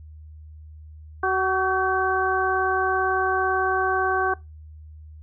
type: harmonic tone with a mistuned harmonic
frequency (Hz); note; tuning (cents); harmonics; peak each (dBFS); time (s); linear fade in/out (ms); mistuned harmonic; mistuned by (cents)
376.5; F#4; +30; 1 / 2 / 3 / 4; -25 / -25 / -25 / -25; 1.23-4.34; 5; 4; +36
effects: noise-tail reverb RT60 0.2 s tail -20 dB re dry + added 77 Hz sine -40 dBFS peak until 5.22 s